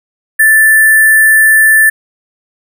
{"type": "tone with sample-and-hold", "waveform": "sine", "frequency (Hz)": 1760, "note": "A6", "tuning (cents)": 0, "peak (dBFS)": -3, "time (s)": [0.39, 1.9], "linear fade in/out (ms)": 10, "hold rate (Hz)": 11025, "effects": []}